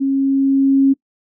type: tone with level ramp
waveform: sine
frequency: 272.1 Hz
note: C#4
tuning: 32 cents flat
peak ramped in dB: -14 to -8 dBFS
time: 0-0.94 s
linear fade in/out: 20 ms
effects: noise-tail reverb RT60 0.1 s tail -22 dB re dry